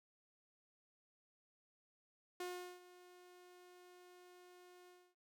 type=tone with ADSR envelope; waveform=sawtooth; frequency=359.2 Hz; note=F4; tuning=49 cents sharp; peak=-38 dBFS; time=2.4-5.15 s; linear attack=4 ms; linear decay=390 ms; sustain=-18 dB; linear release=270 ms; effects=none